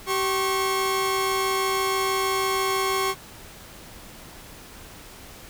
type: tone pair together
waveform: sawtooth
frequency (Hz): 385.1 / 1089.2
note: G4 / C#6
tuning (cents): -31 / -31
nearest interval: octave + tritone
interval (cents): 1800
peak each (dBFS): -21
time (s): 0.06-3.15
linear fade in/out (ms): 50
effects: pink hiss -44 dBFS RMS until 5.49 s